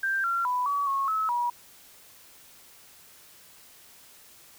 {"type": "tone with pitch steps", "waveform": "sine", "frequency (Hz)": [1577, 1372, 993, 1137, 1095, 1295, 963], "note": ["G6", "F6", "B5", "C#6", "C#6", "E6", "B5"], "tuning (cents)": [10, -31, 9, 44, -22, -31, -44], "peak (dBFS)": -24, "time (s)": [0.03, 1.5], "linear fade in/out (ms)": 5, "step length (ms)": 210, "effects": ["white hiss -53 dBFS RMS until 4.58 s"]}